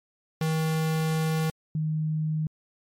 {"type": "tone pair in turn", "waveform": ["square", "sine"], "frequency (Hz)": [158.9, 155.72], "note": ["D#3", "D#3"], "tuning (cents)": [37, 2], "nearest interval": "unison", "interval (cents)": 35, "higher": "first", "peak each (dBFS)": -24, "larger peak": "neither", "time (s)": [[0.41, 1.5], [1.75, 2.47]], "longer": "first", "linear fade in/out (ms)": 2, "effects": ["MP3 64 kbps"]}